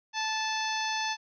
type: harmonic tone with a mistuned harmonic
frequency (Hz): 875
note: A5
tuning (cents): -10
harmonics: 1 / 2 / 3 / 4 / 5 / 6 / 7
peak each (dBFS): -32 / -35 / -37 / -38 / -39 / -40 / -40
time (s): 0.13-1.17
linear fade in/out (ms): 50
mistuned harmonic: 6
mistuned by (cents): -16
effects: none

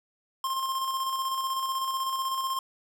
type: tone with tremolo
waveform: square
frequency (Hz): 1060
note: C6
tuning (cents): +22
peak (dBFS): -27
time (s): 0.44-2.59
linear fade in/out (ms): 2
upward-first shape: square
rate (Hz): 16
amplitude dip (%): 35
effects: none

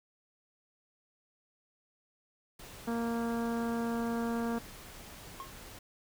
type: noise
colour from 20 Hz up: pink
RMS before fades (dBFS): -49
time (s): 2.59-5.79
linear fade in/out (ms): 5
type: harmonic tone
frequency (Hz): 232.3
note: A#3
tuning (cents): -6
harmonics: 1 / 2 / 3 / 4 / 5 / 6 / 7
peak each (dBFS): -32 / -38 / -42 / -44 / -46 / -48 / -49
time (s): 2.87-4.59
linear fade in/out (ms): 10
type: tone with exponential decay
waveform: triangle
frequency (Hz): 1077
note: C6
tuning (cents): +50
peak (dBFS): -35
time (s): 5.4-5.56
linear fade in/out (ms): 0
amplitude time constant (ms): 33
effects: none

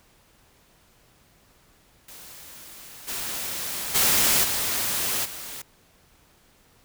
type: noise with level steps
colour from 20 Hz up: white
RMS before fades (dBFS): -44 / -31 / -20 / -26 / -37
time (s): 2.08-5.62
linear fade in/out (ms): 5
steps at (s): 3.07 / 3.94 / 4.43 / 5.24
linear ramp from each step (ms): 20
effects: pink hiss -59 dBFS RMS until 6.84 s

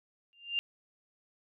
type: tone with exponential growth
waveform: sine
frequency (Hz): 2794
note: F7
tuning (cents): 0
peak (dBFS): -25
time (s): 0.33-0.59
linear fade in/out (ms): 0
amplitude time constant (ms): 55
effects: none

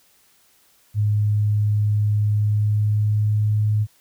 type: tone with pitch glide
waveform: sine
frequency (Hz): 104.8 to 106.26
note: G#2 to G#2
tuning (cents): +16 to +40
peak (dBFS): -16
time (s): 0.94-3.87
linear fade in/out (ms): 50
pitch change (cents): +24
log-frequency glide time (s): 2.24-3.68
effects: white hiss -58 dBFS RMS until 4 s

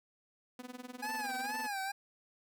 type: tone with tremolo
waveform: sawtooth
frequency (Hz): 249.5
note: B3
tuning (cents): +18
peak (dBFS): -37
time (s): 0.59-1.67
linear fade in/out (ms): 2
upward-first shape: triangle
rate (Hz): 20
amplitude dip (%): 100
type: tone with vibrato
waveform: 25% pulse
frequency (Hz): 822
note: G#5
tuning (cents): -18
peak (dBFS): -32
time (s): 1.02-1.92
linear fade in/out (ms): 10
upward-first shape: sine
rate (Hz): 2.2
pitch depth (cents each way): 120
effects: none

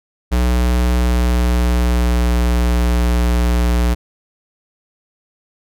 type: tone with pitch glide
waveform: square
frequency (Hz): 61 to 59.85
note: B1 to A#1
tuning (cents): -21 to +46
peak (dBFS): -13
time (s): 0.31-3.95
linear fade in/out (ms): 20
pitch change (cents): -33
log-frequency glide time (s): 0.79-2.4
effects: none

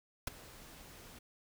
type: noise with ADSR envelope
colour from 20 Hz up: pink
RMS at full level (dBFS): -34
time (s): 0.27-1.19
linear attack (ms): 4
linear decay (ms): 13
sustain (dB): -20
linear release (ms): 7
effects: none

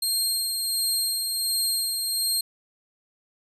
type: tone with tremolo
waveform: 20% pulse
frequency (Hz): 4207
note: C8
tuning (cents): +9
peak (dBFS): -16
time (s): 0.02-2.41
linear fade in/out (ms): 5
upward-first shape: sine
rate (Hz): 1.4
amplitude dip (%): 35
effects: resampled to 32000 Hz

